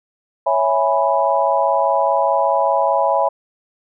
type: chord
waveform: sine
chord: C# minor seventh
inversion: none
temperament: equal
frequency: 554.4 / 659.3 / 830.6 / 987.8 Hz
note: C#5 / E5 / G#5 / B5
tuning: 0 / 0 / 0 / 0 cents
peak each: -19 dBFS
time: 0.46-3.29 s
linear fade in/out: 10 ms
effects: none

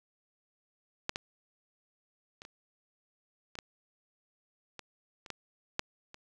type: clicks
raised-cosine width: 0.2 ms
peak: -13 / -17 / -29 / -30 / -26 / -21 / -25 / -30 / -20 / -12 / -30 dBFS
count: 11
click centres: 1.094 / 1.159 / 2.419 / 2.451 / 3.554 / 3.588 / 4.793 / 5.262 / 5.303 / 5.794 / 6.144 s
effects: none

